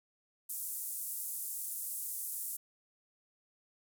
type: band-pass noise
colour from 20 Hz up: pink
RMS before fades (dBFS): -40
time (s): 0.49-2.57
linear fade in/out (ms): 10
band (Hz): 9100 to 16000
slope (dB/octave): 24
effects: none